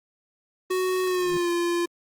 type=tone with pitch glide; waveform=square; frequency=370.3 to 345.5 Hz; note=F#4 to F4; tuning=+1 to -19 cents; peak=-23 dBFS; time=0.7-1.86 s; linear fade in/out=10 ms; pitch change=-120 cents; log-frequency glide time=1.05-1.5 s
type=click train; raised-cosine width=0.3 ms; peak=-31 dBFS; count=18; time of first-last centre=0.89-1.522 s; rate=26.9 Hz
type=tone with exponential growth; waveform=triangle; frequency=163.2 Hz; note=E3; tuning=17 cents flat; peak=-29 dBFS; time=1.12-1.37 s; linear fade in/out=0 ms; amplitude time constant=53 ms
effects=Opus 24 kbps